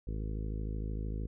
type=harmonic tone; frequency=53.2 Hz; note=G#1; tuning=42 cents sharp; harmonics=1 / 2 / 3 / 4 / 5 / 6 / 7 / 8 / 9; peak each=-35 / -41 / -45 / -47 / -49 / -51 / -52 / -53 / -54 dBFS; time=0.07-1.27 s; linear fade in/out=5 ms; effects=none